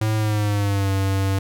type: tone with pitch glide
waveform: square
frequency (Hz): 108.9 to 97.02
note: A2 to G2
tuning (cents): -17 to -17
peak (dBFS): -19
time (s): 0.01-1.39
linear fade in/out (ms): 5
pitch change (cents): -200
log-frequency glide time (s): 0.16-0.91
effects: none